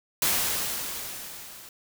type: noise with level ramp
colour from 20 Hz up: white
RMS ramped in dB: -23 to -46 dBFS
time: 0.22-1.69 s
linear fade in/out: 2 ms
effects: none